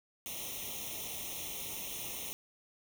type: noise with comb filter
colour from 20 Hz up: white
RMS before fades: -41 dBFS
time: 0.26-2.33 s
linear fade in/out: 0 ms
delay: 0.32 ms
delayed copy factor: +1
effects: none